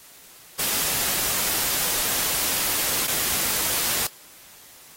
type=noise with dropouts; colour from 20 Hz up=white; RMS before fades=-24 dBFS; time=0.59-4.07 s; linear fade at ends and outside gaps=5 ms; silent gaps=3.068-3.078 s; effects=white hiss -48 dBFS RMS until 4.96 s + AAC 48 kbps